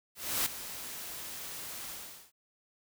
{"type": "noise with ADSR envelope", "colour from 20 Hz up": "white", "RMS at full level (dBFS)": -29, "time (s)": [0.15, 2.32], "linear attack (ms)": 310, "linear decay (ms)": 6, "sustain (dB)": -13, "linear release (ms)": 420, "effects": []}